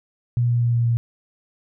sine tone with pitch steps, 120.5 / 119.74 / 118.98 / 118.22 / 117.48 Hz, B2 / A#2 / A#2 / A#2 / A#2, -42 / +47 / +36 / +25 / +14 cents, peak -16 dBFS, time 0.37-0.97 s, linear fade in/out 0 ms, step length 120 ms, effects none

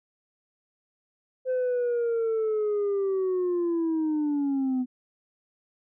sine linear sweep, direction down, 516 to 249.6 Hz, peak -21 dBFS, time 1.45-4.86 s, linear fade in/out 50 ms, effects tanh soft clip ceiling -22 dBFS

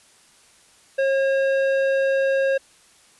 square tone with low-pass filter, 541 Hz, C#5, 42 cents flat, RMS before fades -20 dBFS, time 0.98-2.58 s, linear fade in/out 10 ms, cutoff 2100 Hz, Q 0.9, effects white hiss -54 dBFS RMS until 3.19 s + resampled to 24000 Hz

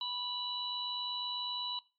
harmonic tone, 986 Hz, B5, 3 cents flat, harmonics 1 / 3 / 4, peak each -42 / -40 / -36 dBFS, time 0.01-1.79 s, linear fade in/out 2 ms, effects noise-tail reverb RT60 0.3 s tail -19 dB re dry + MP3 48 kbps

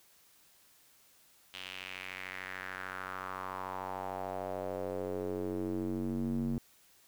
square tone with band-pass filter sweep, 46.75 Hz, F#1, 19 cents sharp, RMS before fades -38 dBFS, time 1.54-6.58 s, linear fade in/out 0 ms, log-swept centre 3100 to 210 Hz, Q 3.2, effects white hiss -64 dBFS RMS until 7.07 s

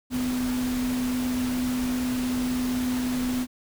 sine tone in noise, 250.9 Hz, B3, 28 cents sharp, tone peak -24 dBFS, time 0.1-3.47 s, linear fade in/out 50 ms, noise pink, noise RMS -35 dBFS, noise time 0.1-3.47 s, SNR +8 dB, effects none

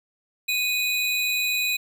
square tone pair together, 2492 / 3956 Hz, D#7 / B7, +2 / +2 cents, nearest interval minor sixth, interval 800 cents, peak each -24 / -28 dBFS, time 0.48-1.77 s, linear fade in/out 10 ms, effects none

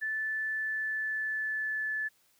sine tone with pitch glide, 1750 to 1734.9 Hz, A6 to A6, -10 to -25 cents, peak -30 dBFS, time 0.01-2.09 s, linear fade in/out 20 ms, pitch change -15 cents, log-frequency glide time 0.53-1.92 s, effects white hiss -68 dBFS RMS until 2.39 s + high-pass 60 Hz 12 dB/octave

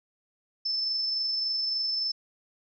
sine tone with amplitude modulation, 5274 Hz, E8, in tune, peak -25 dBFS, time 0.65-2.12 s, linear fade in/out 10 ms, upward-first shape sine, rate 23.5 Hz, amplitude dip 25%, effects none

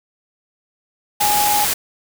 sine tone in noise, 830.6 Hz, G#5, in tune, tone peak -16 dBFS, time 1.2-1.65 s, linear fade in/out 10 ms, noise white, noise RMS -19 dBFS, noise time 1.2-1.74 s, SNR 0 dB, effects none

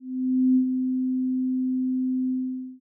sine tone with ADSR envelope, 257 Hz, C4, 31 cents flat, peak -15 dBFS, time 0-2.8 s, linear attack 560 ms, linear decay 92 ms, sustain -7 dB, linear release 500 ms, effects none

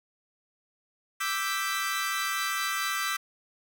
sawtooth chord, E minor seventh, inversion third, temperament equal, 1174.7 / 1318.5 / 1568 / 1975.5 Hz, D6 / E6 / G6 / B6, 0 / 0 / 0 / 0 cents, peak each -30 dBFS, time 1.2-3.17 s, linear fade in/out 10 ms, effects none

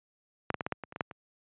clicks, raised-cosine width 0.5 ms, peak -13 / -16 / -16 / -16 / -14 / -23 / -29 / -23 / -12 / -27 dBFS, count 10, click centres 0.503 / 0.543 / 0.608 / 0.665 / 0.723 / 0.837 / 0.924 / 0.961 / 1.008 / 1.112 s, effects high-pass 100 Hz 12 dB/octave + resampled to 8000 Hz

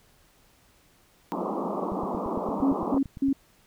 pink band-pass noise, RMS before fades -30 dBFS, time 1.32-2.98 s, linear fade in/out 0 ms, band 180 to 1200 Hz, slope 96 dB/octave
click train, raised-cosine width 5 ms, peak -27 dBFS, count 13, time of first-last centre 1.92-3.285 s, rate 8.79 Hz
sine tone bursts, 273.3 Hz, C#4, 24 cents flat, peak -20 dBFS, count 3, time 2.62-3.33 s, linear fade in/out 5 ms, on 110 ms, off 190 ms
effects pink hiss -61 dBFS RMS until 3.66 s

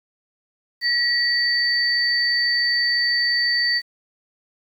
sine tone pair together, 1923 / 4566 Hz, B6 / D8, -47 / -50 cents, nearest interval octave + minor third, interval 1497 cents, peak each -20 dBFS, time 0.81-3.82 s, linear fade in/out 50 ms, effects 8-bit

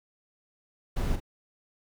brown noise with echo, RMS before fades -28 dBFS, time 0.96-1.16 s, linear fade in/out 10 ms, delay 42 ms, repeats 1, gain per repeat -8 dB, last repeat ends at 1.202 s, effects none

